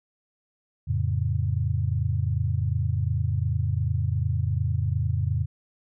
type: chord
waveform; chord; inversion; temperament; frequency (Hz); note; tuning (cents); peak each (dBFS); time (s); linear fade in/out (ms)
sine; F augmented; none; equal; 87.31 / 110 / 138.59; F2 / A2 / C#3; 0 / 0 / 0; -26 / -26 / -28; 0.87-5.46; 20
effects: none